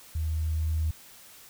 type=tone with level ramp; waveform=sine; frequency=79 Hz; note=D#2; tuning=27 cents sharp; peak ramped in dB=-26 to -23 dBFS; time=0.15-0.91 s; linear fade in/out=5 ms; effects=tanh soft clip ceiling -19 dBFS + white hiss -51 dBFS RMS until 1.49 s